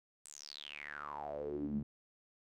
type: tone with band-pass filter sweep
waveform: sawtooth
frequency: 73.42 Hz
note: D2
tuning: in tune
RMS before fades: -43 dBFS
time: 0.25-1.83 s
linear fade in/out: 5 ms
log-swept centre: 8600 to 180 Hz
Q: 9.5
effects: none